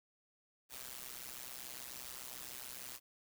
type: noise with amplitude modulation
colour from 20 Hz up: white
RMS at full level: -44 dBFS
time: 0.69-3 s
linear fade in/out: 50 ms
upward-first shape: sine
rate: 127 Hz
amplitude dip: 95%
effects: none